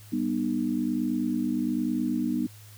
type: chord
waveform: sine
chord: G augmented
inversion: none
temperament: just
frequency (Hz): 196 / 245 / 306.2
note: G3 / B3 / D#4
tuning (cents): 0 / -14 / -28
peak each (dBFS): -32 / -27 / -29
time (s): 0.12-2.47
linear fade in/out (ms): 10
effects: added 105 Hz sine -47 dBFS peak until 2.77 s + white hiss -53 dBFS RMS until 2.77 s